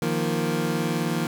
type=chord; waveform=25% pulse; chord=Eb suspended second; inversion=none; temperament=equal; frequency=155.56 / 174.61 / 233.1 Hz; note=Eb3 / F3 / Bb3; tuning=0 / 0 / 0 cents; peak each=-24 dBFS; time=0.02-1.27 s; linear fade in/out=2 ms; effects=none